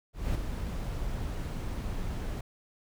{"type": "noise with ADSR envelope", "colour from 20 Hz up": "brown", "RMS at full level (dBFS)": -28, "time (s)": [0.13, 2.41], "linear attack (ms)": 220, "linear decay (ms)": 4, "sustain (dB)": -6, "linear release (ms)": 5, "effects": []}